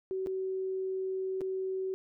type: tone with dropouts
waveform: sine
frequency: 378.6 Hz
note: F#4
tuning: 40 cents sharp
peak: -31 dBFS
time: 0.11-1.94 s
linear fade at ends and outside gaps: 0 ms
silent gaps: 0.262-0.27 / 1.408-1.415 s
effects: none